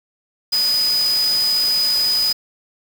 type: tone in noise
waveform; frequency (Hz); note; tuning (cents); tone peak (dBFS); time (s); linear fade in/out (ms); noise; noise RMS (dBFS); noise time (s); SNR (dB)
sine; 4978; D#8; 0; -15; 0.52-2.33; 10; white; -28; 0.52-2.33; +10
effects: none